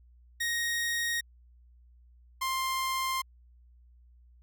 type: tone pair in turn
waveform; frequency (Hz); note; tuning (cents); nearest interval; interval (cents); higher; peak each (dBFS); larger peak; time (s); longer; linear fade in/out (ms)
sawtooth; 1872 / 1052.6; A#6 / C6; +7 / +10; minor seventh; 997; first; -25; neither; 0.4-1.21 / 2.41-3.22; neither; 10
effects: added 60 Hz sine -55 dBFS peak until 4.42 s